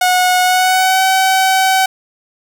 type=tone with pitch glide; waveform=sawtooth; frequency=730 to 760.6 Hz; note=F#5 to F#5; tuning=-24 to +48 cents; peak=-6 dBFS; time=0.01-1.86 s; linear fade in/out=5 ms; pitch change=+72 cents; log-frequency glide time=0.42-1.03 s; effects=none